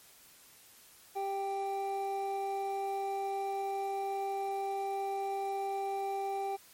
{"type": "tone pair together", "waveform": "triangle", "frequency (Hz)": [394.4, 784.7], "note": ["G4", "G5"], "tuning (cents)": [11, 2], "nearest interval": "octave", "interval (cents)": 1191, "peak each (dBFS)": [-35, -32], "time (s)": [1.15, 6.57], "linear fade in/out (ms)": 20, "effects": ["white hiss -58 dBFS RMS until 6.73 s", "MP3 64 kbps"]}